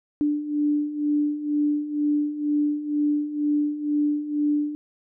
sine beating tone pair, 293.7 / 295.8 Hz, D4 / D4, 0 / +13 cents, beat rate 2.1 Hz, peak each -27 / -22 dBFS, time 0.21-4.75 s, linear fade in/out 0 ms, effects none

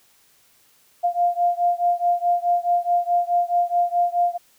sine beating tone pair, 698.5 / 703.2 Hz, F5 / F5, 0 / +12 cents, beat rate 4.7 Hz, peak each -20 / -21 dBFS, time 1.03-4.38 s, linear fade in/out 20 ms, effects white hiss -58 dBFS RMS until 4.58 s

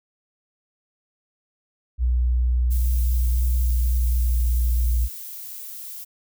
sine tone with pitch glide, 61.2 to 59.84 Hz, B1 to A#1, -15 to +46 cents, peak -17 dBFS, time 1.98-5.09 s, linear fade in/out 50 ms, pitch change -39 cents, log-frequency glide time 3.44-4.53 s
violet noise, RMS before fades -36 dBFS, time 2.7-6.05 s, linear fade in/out 20 ms
effects none

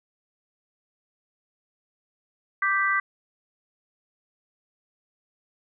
sine chord, G major, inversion second, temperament equal with one note detuned, 1174.7 / 1562.6 / 1975.5 Hz, D6 / G6 / B6, 0 / -6 / 0 cents, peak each -25 dBFS, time 2.62-3 s, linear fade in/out 5 ms, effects none

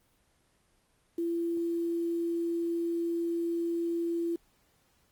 sine tone with quantisation, 338.3 Hz, E4, 45 cents sharp, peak -28 dBFS, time 1.18-4.36 s, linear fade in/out 5 ms, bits 9, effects pink hiss -69 dBFS RMS until 5.11 s + Opus 24 kbps

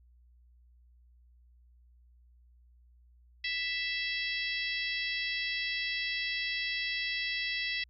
harmonic tone, 660 Hz, E5, 2 cents sharp, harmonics 3 / 4 / 5 / 6 / 7 / 8, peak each -35 / -37 / -39 / -41 / -42 / -43 dBFS, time 3.44-7.84 s, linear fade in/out 5 ms, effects added 60 Hz sine -58 dBFS peak until 7.89 s

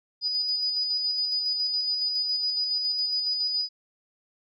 sine tone with tremolo, 4953 Hz, D#8, 9 cents flat, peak -23 dBFS, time 0.21-3.69 s, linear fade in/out 50 ms, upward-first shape square, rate 7.2 Hz, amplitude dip 30%, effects none

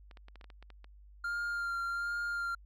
clicks, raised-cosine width 0.3 ms, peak -37 dBFS, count 10, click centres 0.112 / 0.172 / 0.284 / 0.357 / 0.412 / 0.443 / 0.502 / 0.626 / 0.703 / 0.844 s
triangle tone with vibrato, 1396.9 Hz, F6, in tune, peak -31 dBFS, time 1.24-2.55 s, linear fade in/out 5 ms, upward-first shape sine, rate 1.3 Hz, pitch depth 18 cents each way
effects added 50 Hz sine -53 dBFS peak until 2.65 s

